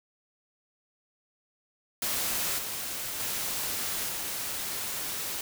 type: noise with level steps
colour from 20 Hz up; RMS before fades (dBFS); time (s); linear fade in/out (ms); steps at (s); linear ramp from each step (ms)
white; -30 / -35 / -32 / -34; 2.02-5.41; 2; 2.58 / 3.19 / 4.08; 10
effects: none